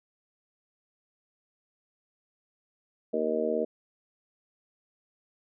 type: harmonic tone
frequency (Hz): 78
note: D#2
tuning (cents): +5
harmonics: 3 / 4 / 5 / 6 / 7 / 8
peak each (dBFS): -34 / -36 / -34 / -29 / -40 / -31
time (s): 3.13-3.65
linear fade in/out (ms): 10
effects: none